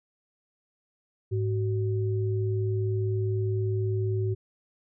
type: tone pair together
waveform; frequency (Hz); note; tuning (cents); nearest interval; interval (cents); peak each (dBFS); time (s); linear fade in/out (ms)
sine; 105.6 / 376.3; G#2 / F#4; +29 / +29; octave + minor seventh; 2200; -25 / -31; 1.31-4.35; 20
effects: none